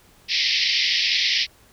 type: band-pass noise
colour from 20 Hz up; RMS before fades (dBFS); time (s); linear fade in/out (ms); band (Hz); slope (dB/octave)
white; -21; 0.28-1.47; 50; 1900 to 5400; 96
effects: pink hiss -54 dBFS RMS until 1.72 s